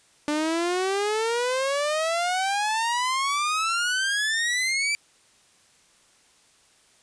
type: exponential sweep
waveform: sawtooth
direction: up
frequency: 293.7 to 2349 Hz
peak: -19 dBFS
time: 0.28-4.95 s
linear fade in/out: 0 ms
effects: white hiss -59 dBFS RMS until 7.02 s + resampled to 22050 Hz